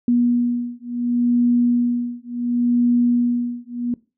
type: beating tone pair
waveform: sine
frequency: 241 / 241.7 Hz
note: B3 / B3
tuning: -42 / -37 cents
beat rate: 0.7 Hz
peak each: -19 dBFS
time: 0.08-3.94 s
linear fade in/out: 2 ms
effects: noise-tail reverb RT60 0.3 s tail -21 dB re dry